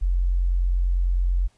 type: tone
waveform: sine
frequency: 44.52 Hz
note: F1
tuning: 34 cents sharp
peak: -18 dBFS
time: 0.01-1.48 s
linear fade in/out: 20 ms
effects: pink hiss -63 dBFS RMS until 1.57 s + resampled to 22050 Hz